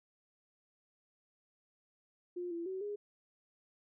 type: tone with pitch steps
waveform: sine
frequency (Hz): 354.4 / 338.5 / 377.6 / 412.2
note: F4 / E4 / F#4 / G#4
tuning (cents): +25 / +46 / +35 / -13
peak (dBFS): -37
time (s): 2.36-2.96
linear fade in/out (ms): 10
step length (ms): 150
effects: none